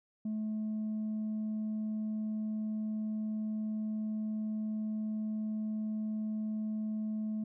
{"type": "tone with tanh clipping", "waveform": "triangle", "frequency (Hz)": 215.7, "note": "A3", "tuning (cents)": -34, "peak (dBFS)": -33, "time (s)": [0.25, 7.44], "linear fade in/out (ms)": 5, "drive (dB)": 6, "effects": []}